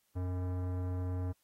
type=tone with tanh clipping; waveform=sine; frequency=90.9 Hz; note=F#2; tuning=30 cents flat; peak=-35 dBFS; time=0.15-1.33 s; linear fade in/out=20 ms; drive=18 dB; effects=white hiss -75 dBFS RMS until 1.43 s + AAC 48 kbps